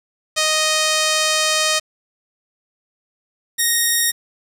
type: tone pair in turn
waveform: 5% pulse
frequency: 622.3 / 1864.8 Hz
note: D#5 / A#6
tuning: 0 / 0 cents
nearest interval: octave + perfect fifth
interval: 1900 cents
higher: second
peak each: -4 dBFS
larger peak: neither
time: 0.36-1.8 / 3.58-4.12 s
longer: first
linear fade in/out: 20 ms
effects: resampled to 32000 Hz + 7-bit